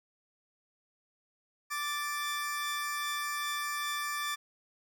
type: tone pair together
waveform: sawtooth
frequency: 1172.5 / 1760 Hz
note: D6 / A6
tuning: -3 / 0 cents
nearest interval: perfect fifth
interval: 703 cents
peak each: -31 / -33 dBFS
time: 1.7-4.36 s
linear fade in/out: 20 ms
effects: none